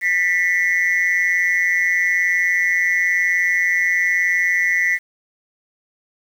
sine tone with amplitude modulation, 1975.5 Hz, B6, in tune, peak -9 dBFS, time 0.01-4.99 s, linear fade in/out 50 ms, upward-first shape sine, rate 179 Hz, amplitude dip 95%, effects tanh soft clip ceiling -10 dBFS + 7-bit

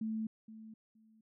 sine tone with echo, 220 Hz, A3, in tune, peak -34 dBFS, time 0.01-0.27 s, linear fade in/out 5 ms, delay 470 ms, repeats 2, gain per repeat -14 dB, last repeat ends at 1.21 s, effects none

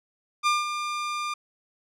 sawtooth tone with ADSR envelope, 1200 Hz, D6, 37 cents sharp, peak -15 dBFS, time 0.43-1.34 s, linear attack 36 ms, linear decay 180 ms, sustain -9 dB, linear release 6 ms, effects low-pass 7000 Hz 12 dB/octave

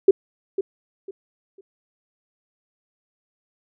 sine tone with echo, 388.9 Hz, G4, 14 cents flat, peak -7 dBFS, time 0.08-0.11 s, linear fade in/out 5 ms, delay 500 ms, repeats 3, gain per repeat -12 dB, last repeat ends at 1.61 s, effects none

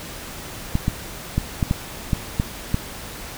clicks, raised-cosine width 5 ms, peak -6 dBFS, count 8, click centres 0.754 / 0.881 / 1.38 / 1.628 / 1.711 / 2.132 / 2.399 / 2.744 s, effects pink hiss -35 dBFS RMS until 3.37 s

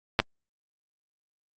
clicks, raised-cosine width 0.3 ms, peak -4 dBFS, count 2, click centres 0.191 / 0.2 s, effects Opus 48 kbps

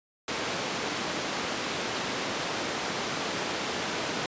pink band-pass noise, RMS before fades -32 dBFS, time 0.28-4.26 s, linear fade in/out 2 ms, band 230 to 6000 Hz, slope 12 dB/octave, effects resampled to 16000 Hz

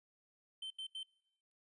triangle tone bursts, 3094 Hz, G7, 23 cents flat, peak -40 dBFS, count 3, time 0.62-1.032 s, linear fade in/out 5 ms, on 84 ms, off 80 ms, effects noise-tail reverb RT60 0.9 s tail -26 dB re dry + resampled to 24000 Hz

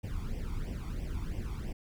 brown noise with flanger, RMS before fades -36 dBFS, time 0.03-1.73 s, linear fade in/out 10 ms, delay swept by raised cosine 0.36 to 0.9 ms, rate 3 Hz, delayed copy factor +0.85, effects none

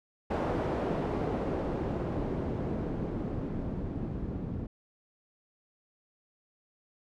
white noise with low-pass filter sweep, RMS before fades -33 dBFS, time 0.3-4.67 s, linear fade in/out 10 ms, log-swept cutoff 620 to 200 Hz, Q 0.85, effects none

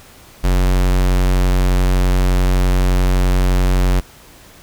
square tone, 45.83 Hz, F#1, 16 cents flat, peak -12 dBFS, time 0.43-4.01 s, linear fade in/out 20 ms, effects pink hiss -43 dBFS RMS until 4.62 s

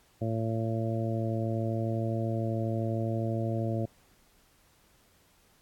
harmonic tone, 112.6 Hz, A2, 40 cents sharp, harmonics 1 / 2 / 3 / 4 / 5 / 6, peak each -30 / -35 / -36 / -42 / -37 / -39 dBFS, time 0.21-3.86 s, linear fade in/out 10 ms, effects pink hiss -64 dBFS RMS until 5.61 s + AAC 64 kbps

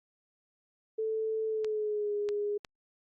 sine tone with pitch glide, 440 to 412.9 Hz, A4 to G#4, 0 to -10 cents, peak -29 dBFS, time 0.98-2.58 s, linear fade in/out 10 ms, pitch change -110 cents, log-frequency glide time 1.47-2.13 s
clicks, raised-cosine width 0.2 ms, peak -25 dBFS, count 3, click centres 1.646 / 2.289 / 2.648 s
effects Opus 48 kbps

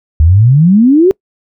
sine exponential sweep, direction up, 73.42 to 395.1 Hz, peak -3 dBFS, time 0.2-1.11 s, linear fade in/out 0 ms, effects noise-tail reverb RT60 0.1 s tail -26 dB re dry

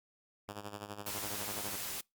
5% pulse tone with tremolo, 102.9 Hz, G#2, 16 cents flat, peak -29 dBFS, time 0.48-1.76 s, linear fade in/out 10 ms, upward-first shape sine, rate 12 Hz, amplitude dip 75%
white noise, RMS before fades -40 dBFS, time 1.06-2.01 s, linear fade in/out 5 ms
effects noise-tail reverb RT60 0.2 s tail -26 dB re dry + Opus 48 kbps

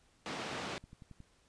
pink band-pass noise, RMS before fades -41 dBFS, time 0.26-0.78 s, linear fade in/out 0 ms, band 180 to 4400 Hz, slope 12 dB/octave
click train, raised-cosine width 5 ms, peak -39 dBFS, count 5, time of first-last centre 0.84-1.204 s, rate 11 Hz
effects pink hiss -69 dBFS RMS until 1.48 s + resampled to 22050 Hz

